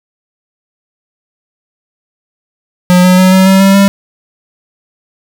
square tone with pitch steps, 180 / 182.83 / 185.7 / 188.62 / 191.59 / 194.6 / 197.66 Hz, F#3 / F#3 / F#3 / F#3 / G3 / G3 / G3, -47 / -20 / +7 / +34 / -39 / -12 / +15 cents, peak -4 dBFS, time 2.9-3.88 s, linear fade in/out 0 ms, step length 140 ms, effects none

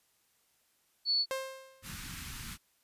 sine tone, 4435 Hz, C#8, in tune, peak -26 dBFS, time 1.05-1.26 s, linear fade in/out 50 ms
sawtooth tone with exponential decay, 530 Hz, C5, 22 cents sharp, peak -27 dBFS, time 1.31-1.96 s, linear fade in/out 0 ms, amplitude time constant 140 ms
pink band-stop noise, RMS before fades -43 dBFS, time 1.82-2.58 s, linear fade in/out 50 ms, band 250 to 1200 Hz, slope 24 dB/octave
effects white hiss -72 dBFS RMS until 2.83 s + resampled to 32000 Hz

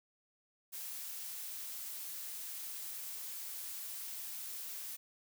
blue noise, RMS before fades -44 dBFS, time 0.72-4.97 s, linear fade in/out 20 ms, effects none

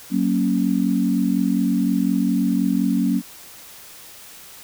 sine chord, F# major, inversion none, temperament equal with one note detuned, 187.47 / 233.1 / 277.2 Hz, F#3 / A#3 / C#4, +23 / 0 / 0 cents, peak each -21 dBFS, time 0.1-3.22 s, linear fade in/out 50 ms, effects white hiss -42 dBFS RMS until 4.63 s

